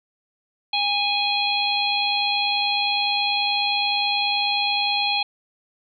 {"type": "harmonic tone with a mistuned harmonic", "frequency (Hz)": 830.6, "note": "G#5", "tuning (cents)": 0, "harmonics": [1, 3, 4, 5], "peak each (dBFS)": [-25, -25, -25, -25], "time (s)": [0.73, 5.23], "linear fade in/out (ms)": 5, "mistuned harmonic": 1, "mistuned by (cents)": -32, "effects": []}